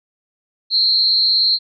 sine tone with amplitude modulation, 4189 Hz, C8, 1 cent sharp, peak -8 dBFS, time 0.7-1.59 s, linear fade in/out 50 ms, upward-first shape sine, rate 217 Hz, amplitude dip 90%, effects none

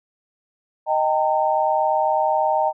sine chord, Eb major, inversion none, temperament equal with one note detuned, 622.3 / 784 / 912.1 Hz, Eb5 / G5 / Bb5, 0 / 0 / -38 cents, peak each -21 dBFS, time 0.86-2.73 s, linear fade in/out 50 ms, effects none

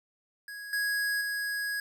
square tone with level steps, 1660 Hz, G#6, 1 cent flat, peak -40 / -28 / -31 dBFS, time 0.48-1.8 s, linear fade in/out 2 ms, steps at 0.73 / 1.21 s, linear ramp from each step 2 ms, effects none

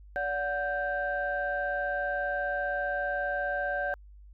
sine tone cluster, 576 / 731 / 1569 Hz, D5 / F#5 / G6, -34 / -21 / +1 cents, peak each -32 / -33 / -31 dBFS, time 0.16-3.94 s, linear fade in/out 0 ms, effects tanh soft clip ceiling -19 dBFS + added 50 Hz sine -48 dBFS peak until 4.33 s

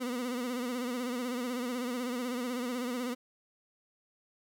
30% pulse tone with vibrato, 246.9 Hz, B3, in tune, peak -30 dBFS, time 0-3.15 s, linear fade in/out 20 ms, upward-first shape sine, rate 16 Hz, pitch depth 73 cents each way, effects none

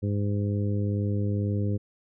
harmonic tone, 102.1 Hz, G#2, 29 cents flat, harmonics 1 / 2 / 3 / 4 / 5, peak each -25 / -31 / -35 / -37 / -39 dBFS, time 0.02-1.78 s, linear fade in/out 20 ms, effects none

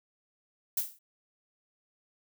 violet noise with exponential decay, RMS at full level -25 dBFS, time 0.77-0.99 s, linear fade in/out 5 ms, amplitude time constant 46 ms, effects none

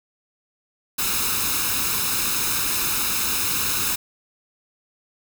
white noise with comb filter, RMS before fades -23 dBFS, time 0.98-3.96 s, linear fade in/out 10 ms, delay 0.77 ms, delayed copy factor +0.65, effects none

